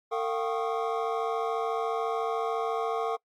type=tone cluster; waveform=triangle; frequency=453.4 / 701 / 775 / 1094 / 1238 Hz; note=A#4 / F5 / G5 / C#6 / D#6; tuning=-48 / +6 / -20 / -23 / -9 cents; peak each=-28 / -32 / -33 / -34 / -36 dBFS; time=0.11-3.17 s; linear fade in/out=20 ms; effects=noise-tail reverb RT60 0.1 s tail -23 dB re dry + Opus 48 kbps